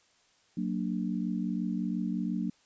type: chord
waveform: sine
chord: Gb augmented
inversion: none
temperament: equal with one note detuned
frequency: 185 / 230.7 / 293.7 Hz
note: Gb3 / Bb3 / D4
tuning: 0 / -18 / 0 cents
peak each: -32 / -33 / -36 dBFS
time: 0.57-2.5 s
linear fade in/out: 5 ms
effects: white hiss -66 dBFS RMS until 2.65 s + resampled to 16000 Hz